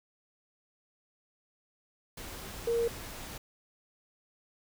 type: tone in noise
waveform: sine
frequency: 466.2 Hz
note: A#4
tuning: in tune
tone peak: -26 dBFS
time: 2.67-2.88 s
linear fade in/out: 5 ms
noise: pink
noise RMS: -43 dBFS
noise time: 2.17-3.38 s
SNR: +14 dB
effects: none